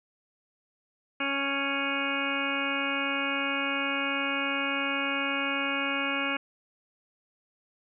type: harmonic tone with a mistuned harmonic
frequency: 277.2 Hz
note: C#4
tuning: in tune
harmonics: 1 / 2 / 3 / 4 / 5 / 6 / 8 / 9 / 10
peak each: -34 / -37 / -40 / -37 / -35 / -36 / -34 / -34 / -36 dBFS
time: 1.2-6.37 s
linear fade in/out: 5 ms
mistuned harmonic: 10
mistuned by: +39 cents
effects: none